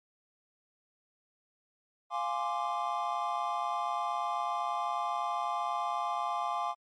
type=chord; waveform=triangle; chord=D half-diminished seventh; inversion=first; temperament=equal; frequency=698.5 / 830.6 / 1046.5 / 1174.7 Hz; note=F5 / Ab5 / C6 / D6; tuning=0 / 0 / 0 / 0 cents; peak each=-34 dBFS; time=2.1-6.75 s; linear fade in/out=50 ms; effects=MP3 48 kbps